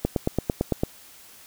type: click train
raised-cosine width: 2 ms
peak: -8 dBFS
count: 8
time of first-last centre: 0.05-0.835 s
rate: 8.92 Hz
effects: white hiss -49 dBFS RMS until 1.46 s

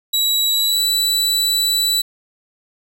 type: tone with pitch glide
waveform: sawtooth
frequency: 3892 to 3955 Hz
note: B7 to B7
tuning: -26 to +2 cents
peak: -12 dBFS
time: 0.13-2.02 s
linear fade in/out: 10 ms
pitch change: +28 cents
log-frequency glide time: 0.47-0.83 s
effects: none

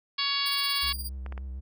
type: harmonic tone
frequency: 560 Hz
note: C#5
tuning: 18 cents sharp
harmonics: 2 / 3 / 4 / 5 / 6 / 7 / 8 / 9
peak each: -34 / -39 / -35 / -35 / -32 / -35 / -30 / -38 dBFS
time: 0.18-0.93 s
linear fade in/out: 10 ms
type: tone with tremolo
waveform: 5% pulse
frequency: 4787 Hz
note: D8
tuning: 32 cents sharp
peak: -26 dBFS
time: 0.46-1.09 s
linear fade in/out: 0 ms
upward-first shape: sine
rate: 17 Hz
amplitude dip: 75%
type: tone with vibrato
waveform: triangle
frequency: 65.41 Hz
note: C2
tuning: in tune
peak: -32 dBFS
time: 0.82-1.61 s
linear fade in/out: 20 ms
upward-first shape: sine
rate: 6.8 Hz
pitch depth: 47 cents each way
type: clicks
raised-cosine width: 0.5 ms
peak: -26 dBFS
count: 3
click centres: 1.263 / 1.324 / 1.378 s
effects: none

